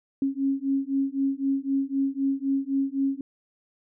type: beating tone pair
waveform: sine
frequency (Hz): 271.1 / 275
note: C#4 / C#4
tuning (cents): -38 / -14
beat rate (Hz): 3.9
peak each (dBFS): -26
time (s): 0.22-3.21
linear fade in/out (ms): 2
effects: none